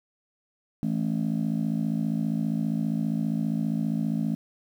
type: chord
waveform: sine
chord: A major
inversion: second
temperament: just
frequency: 165 / 220 / 275 Hz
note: E3 / A3 / C#4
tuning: +2 / 0 / -14 cents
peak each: -27 / -25 / -30 dBFS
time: 0.83-4.35 s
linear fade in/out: 0 ms
effects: tanh soft clip ceiling -19 dBFS + 9-bit